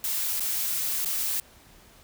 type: noise with dropouts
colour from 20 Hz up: blue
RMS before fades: -28 dBFS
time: 0.04-1.4 s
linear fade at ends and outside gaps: 1 ms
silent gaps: 0.397-0.405 / 1.048-1.058 s
effects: pink hiss -54 dBFS RMS until 2.03 s